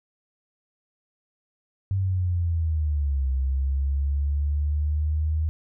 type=linear two-way sweep; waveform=sine; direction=down then up; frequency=97.9 to 65.5 to 78.7 Hz; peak=-21 dBFS; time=1.91-5.49 s; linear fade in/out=0 ms; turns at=3.3 s; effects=none